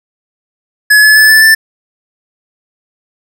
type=tone with pitch steps; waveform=square; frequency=1700 / 1716.8 / 1733.7 / 1750.8 / 1768.1 Hz; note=G#6 / A6 / A6 / A6 / A6; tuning=+40 / -43 / -26 / -9 / +8 cents; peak=-3 dBFS; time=0.9-1.55 s; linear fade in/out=10 ms; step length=130 ms; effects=none